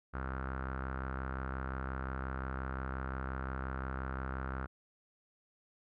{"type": "tone with low-pass filter", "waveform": "sawtooth", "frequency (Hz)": 65.7, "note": "C2", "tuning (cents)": 8, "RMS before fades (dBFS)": -39, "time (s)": [0.13, 4.67], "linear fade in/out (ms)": 20, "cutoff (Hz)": 1400, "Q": 5.6, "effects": []}